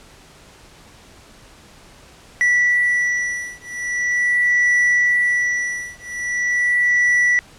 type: beating tone pair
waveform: triangle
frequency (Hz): 1956 / 1956.42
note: B6 / B6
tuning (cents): -17 / -17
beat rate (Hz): 0.42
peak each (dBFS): -17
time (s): 2.41-7.39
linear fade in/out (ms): 0
effects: pink hiss -46 dBFS RMS until 7.58 s + low-pass 9000 Hz 12 dB/octave